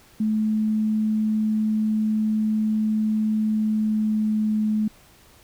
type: tone with pitch glide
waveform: sine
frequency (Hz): 216.1 to 214.4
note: A3 to A3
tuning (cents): -31 to -45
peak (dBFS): -19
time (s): 0.2-4.88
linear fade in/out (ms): 5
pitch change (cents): -14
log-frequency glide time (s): 3.4-4.71
effects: pink hiss -53 dBFS RMS until 5.43 s